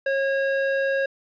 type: tone with band-pass filter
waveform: square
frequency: 545 Hz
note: C#5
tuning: 29 cents flat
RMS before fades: -23 dBFS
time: 0.06-1.06 s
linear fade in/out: 5 ms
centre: 1100 Hz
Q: 4.8
effects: resampled to 11025 Hz + 10-bit